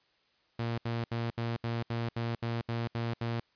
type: tone bursts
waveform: sawtooth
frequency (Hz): 116.54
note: A#2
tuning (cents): 0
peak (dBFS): -27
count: 11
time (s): 0.59-3.4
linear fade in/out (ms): 5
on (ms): 190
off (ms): 72
effects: white hiss -70 dBFS RMS until 3.55 s + resampled to 11025 Hz